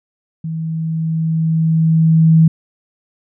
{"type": "tone with level ramp", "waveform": "sine", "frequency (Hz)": 161.3, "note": "E3", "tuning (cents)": -37, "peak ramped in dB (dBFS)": [-20, -5], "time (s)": [0.44, 2.48], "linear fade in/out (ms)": 5, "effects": []}